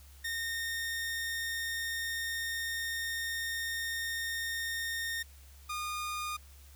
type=tone pair in turn; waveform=sawtooth; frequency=1836 / 1221.1 Hz; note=A#6 / D#6; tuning=-27 / -33 cents; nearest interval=perfect fifth; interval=706 cents; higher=first; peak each=-30 / -31 dBFS; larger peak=first; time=0.24-5.23 / 5.69-6.37 s; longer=first; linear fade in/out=10 ms; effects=added 69 Hz sine -52 dBFS peak until 6.75 s + white hiss -60 dBFS RMS until 6.75 s